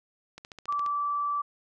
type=click train; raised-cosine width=0.2 ms; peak=-26 dBFS; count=8; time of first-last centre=0.38-0.863 s; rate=14.5 Hz
type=tone; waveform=sine; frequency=1161 Hz; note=D6; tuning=20 cents flat; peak=-26 dBFS; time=0.68-1.42 s; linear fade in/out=10 ms
effects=none